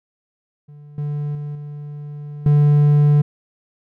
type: tone with level steps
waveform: triangle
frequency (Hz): 146.83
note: D3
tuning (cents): 0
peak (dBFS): -36 / -19 / -23 / -27 / -8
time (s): 0.68-3.22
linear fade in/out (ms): 10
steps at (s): 0.98 / 1.35 / 1.55 / 2.46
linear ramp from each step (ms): 2
effects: none